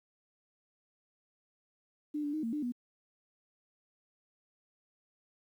sine tone with pitch steps, 298.3 / 291 / 310.2 / 228.7 / 298.5 / 243.7 Hz, D4 / D4 / D#4 / A#3 / D4 / B3, +27 / -16 / -5 / -33 / +28 / -23 cents, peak -32 dBFS, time 2.14-2.722 s, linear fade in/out 10 ms, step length 97 ms, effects 11-bit

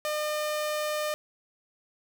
sawtooth tone, 605 Hz, D#5, 49 cents flat, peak -24 dBFS, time 0.05-1.14 s, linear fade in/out 0 ms, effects none

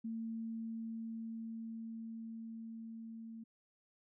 sine tone with level ramp, 225.9 Hz, A3, 46 cents sharp, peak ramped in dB -38 to -46 dBFS, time 0.04-3.44 s, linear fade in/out 10 ms, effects none

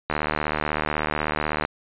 click train, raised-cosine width 0.5 ms, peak -8 dBFS, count 119, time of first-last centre 0.1-1.651 s, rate 76.1 Hz, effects resampled to 8000 Hz

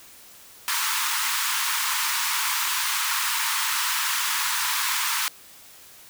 pink high-pass noise, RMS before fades -25 dBFS, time 0.68-5.28 s, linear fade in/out 0 ms, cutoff 900 Hz, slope 96 dB/octave, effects white hiss -48 dBFS RMS until 6.09 s

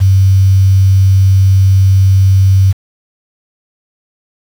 sine tone with quantisation, 96 Hz, G2, 36 cents flat, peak -4 dBFS, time 0-2.73 s, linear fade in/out 20 ms, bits 5, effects none

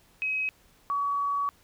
sine tone pair in turn, 2543 / 1132.8 Hz, D#7 / C#6, +37 / +37 cents, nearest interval octave + major second, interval 1400 cents, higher first, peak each -26 / -25 dBFS, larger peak second, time 0.22-0.49 / 0.9-1.49 s, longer second, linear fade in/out 0 ms, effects pink hiss -61 dBFS RMS until 1.63 s

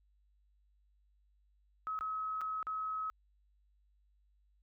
sine tone with dropouts, 1281 Hz, E6, 50 cents flat, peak -35 dBFS, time 1.87-3.1 s, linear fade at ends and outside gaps 0 ms, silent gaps 1.99-2.009 / 2.41-2.415 / 2.628-2.669 s, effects added 50 Hz sine -68 dBFS peak until 4.62 s

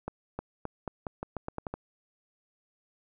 accelerating click train, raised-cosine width 1 ms, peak -20 dBFS, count 11, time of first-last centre 0.08-1.74 s, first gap 310 ms, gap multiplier 0.85, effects none

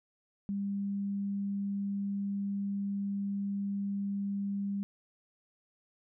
sine tone, 199.6 Hz, G3, 32 cents sharp, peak -31 dBFS, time 0.49-4.83 s, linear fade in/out 0 ms, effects none

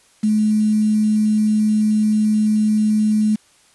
sine tone with quantisation, 214.1 Hz, A3, 47 cents flat, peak -13 dBFS, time 0.23-3.36 s, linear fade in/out 10 ms, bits 6, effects white hiss -54 dBFS RMS until 3.74 s + resampled to 24000 Hz

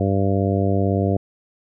harmonic tone, 98 Hz, G2, in tune, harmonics 1 / 2 / 3 / 4 / 5 / 6 / 7, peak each -20 / -23 / -25 / -26 / -27 / -28 / -28 dBFS, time 0-1.17 s, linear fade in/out 5 ms, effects none

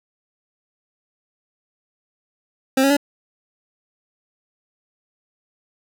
25% pulse tone with pitch steps, 265 / 275.3 / 286 Hz, C4 / C#4 / D4, +22 / -12 / -46 cents, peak -10 dBFS, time 2.77-2.968 s, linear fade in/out 5 ms, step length 66 ms, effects none

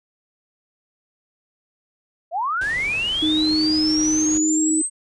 sine linear sweep, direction up, 622.3 to 8372 Hz, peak -20 dBFS, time 2.31-4.9 s, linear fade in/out 50 ms
pink noise, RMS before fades -36 dBFS, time 2.61-4.38 s, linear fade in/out 5 ms
sine tone with pitch glide, 310 to 311.8 Hz, D#4 to D#4, -6 to +4 cents, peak -18 dBFS, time 3.22-4.82 s, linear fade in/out 10 ms, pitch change +10 cents, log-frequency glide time 4.36-4.61 s
effects resampled to 22050 Hz

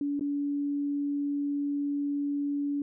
sine tone with dropouts, 286.1 Hz, D4, 45 cents flat, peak -27 dBFS, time 0.01-2.82 s, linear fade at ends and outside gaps 2 ms, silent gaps 0.195-0.209 s, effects none

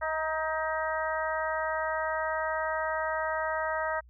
harmonic tone with a mistuned harmonic, 316 Hz, D#4, 27 cents sharp, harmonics 2 / 3 / 4 / 5 / 6, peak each -32 / -34 / -35 / -36 / -37 dBFS, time 0.01-4.01 s, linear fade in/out 20 ms, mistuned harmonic 3, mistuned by -16 cents, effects added 60 Hz sine -52 dBFS peak until 4.09 s

